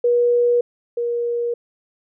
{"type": "tone pair in turn", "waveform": "sine", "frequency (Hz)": [481.6, 474.7], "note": ["B4", "A#4"], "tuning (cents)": [-44, 31], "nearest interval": "unison", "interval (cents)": 25, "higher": "first", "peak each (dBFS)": [-13, -19], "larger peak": "first", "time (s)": [[0.04, 0.61], [0.97, 1.54]], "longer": "neither", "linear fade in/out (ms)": 5, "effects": []}